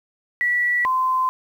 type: tone pair in turn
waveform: sine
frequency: 1949 / 1032.4 Hz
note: B6 / C6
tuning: -23 / -23 cents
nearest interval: major seventh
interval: 1100 cents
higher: first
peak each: -17 dBFS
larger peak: neither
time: 0.41-0.85 / 0.85-1.29 s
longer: neither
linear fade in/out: 0 ms
effects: 8-bit